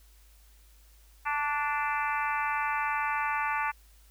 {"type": "harmonic tone with a mistuned harmonic", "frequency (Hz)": 293.7, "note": "D4", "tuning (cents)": 0, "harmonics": [3, 4, 5, 6, 7, 8, 9], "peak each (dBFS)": [-31, -33, -35, -37, -38, -39, -40], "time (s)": [1.25, 3.72], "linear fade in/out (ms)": 20, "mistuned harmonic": 4, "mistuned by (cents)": -25, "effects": ["added 52 Hz sine -55 dBFS peak until 4.1 s", "white hiss -63 dBFS RMS until 4.1 s"]}